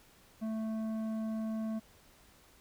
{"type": "tone with tanh clipping", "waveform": "triangle", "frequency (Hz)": 220.4, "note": "A3", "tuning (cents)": 3, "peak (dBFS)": -35, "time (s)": [0.41, 1.8], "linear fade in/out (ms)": 20, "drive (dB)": 14, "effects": ["pink hiss -62 dBFS RMS until 2.6 s"]}